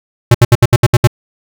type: tone bursts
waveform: square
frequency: 120 Hz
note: B2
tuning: 49 cents flat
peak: -3 dBFS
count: 8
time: 0.31-1.073 s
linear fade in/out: 5 ms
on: 35 ms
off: 69 ms
effects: none